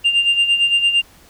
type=tone with tremolo; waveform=sine; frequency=2794 Hz; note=F7; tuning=in tune; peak=-8 dBFS; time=0.04-1.02 s; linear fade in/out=20 ms; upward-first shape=sine; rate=8.8 Hz; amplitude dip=70%; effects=tanh soft clip ceiling -9 dBFS + pink hiss -48 dBFS RMS until 1.29 s